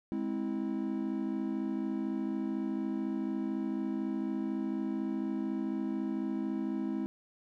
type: chord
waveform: triangle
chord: Ab augmented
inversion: none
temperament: equal with one note detuned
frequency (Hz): 207.7 / 261.6 / 325.7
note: Ab3 / C4 / E4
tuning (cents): 0 / 0 / -21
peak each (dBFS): -34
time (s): 0.12-7.06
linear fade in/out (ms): 0
effects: none